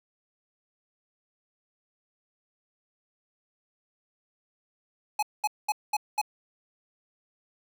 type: tone bursts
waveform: square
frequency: 844 Hz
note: G#5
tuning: 28 cents sharp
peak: -24 dBFS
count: 5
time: 5.19-6.215 s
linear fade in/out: 5 ms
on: 37 ms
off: 210 ms
effects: none